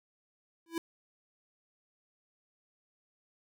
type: tone with exponential growth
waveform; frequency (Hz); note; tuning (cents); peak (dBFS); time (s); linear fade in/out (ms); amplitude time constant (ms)
square; 331.8; E4; +11; -29; 0.66-0.78; 2; 24
effects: none